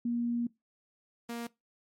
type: tone pair in turn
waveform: sine / sawtooth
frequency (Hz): 237.5 / 234.8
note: A#3 / A#3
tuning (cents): +33 / +13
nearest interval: unison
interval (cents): 20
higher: first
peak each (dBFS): -28 / -32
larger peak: first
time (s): 0.05-0.47 / 1.29-1.47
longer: first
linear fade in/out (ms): 5
effects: noise-tail reverb RT60 0.2 s tail -21 dB re dry + MP3 64 kbps